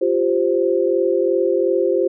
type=chord; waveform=sine; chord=F suspended second; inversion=none; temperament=equal; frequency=349.2 / 392 / 523.3 Hz; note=F4 / G4 / C5; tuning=0 / 0 / 0 cents; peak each=-19 dBFS; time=0.01-2.08 s; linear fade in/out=10 ms; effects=none